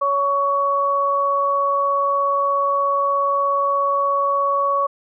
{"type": "tone pair together", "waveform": "sine", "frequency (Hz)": [560, 1120.8], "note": ["C#5", "C#6"], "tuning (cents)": [18, 19], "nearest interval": "octave", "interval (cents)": 1201, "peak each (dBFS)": [-22, -17], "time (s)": [0.01, 4.87], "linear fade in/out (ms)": 10, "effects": []}